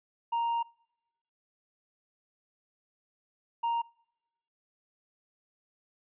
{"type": "tone pair in turn", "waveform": "triangle", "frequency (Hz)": [932.3, 932.3], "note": ["A#5", "A#5"], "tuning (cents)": [0, 0], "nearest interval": "unison", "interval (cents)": 0, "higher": "neither", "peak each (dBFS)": -25, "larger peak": "neither", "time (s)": [[0.32, 0.63], [3.63, 3.82]], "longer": "first", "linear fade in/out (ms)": 10, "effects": ["noise-tail reverb RT60 0.9 s tail -26 dB re dry", "resampled to 8000 Hz"]}